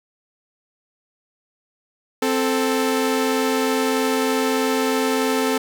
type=tone pair together; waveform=sawtooth; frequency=261.6 / 440 Hz; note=C4 / A4; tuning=0 / 0 cents; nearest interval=major sixth; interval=900 cents; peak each=-17 dBFS; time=2.22-5.58 s; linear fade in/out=5 ms; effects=none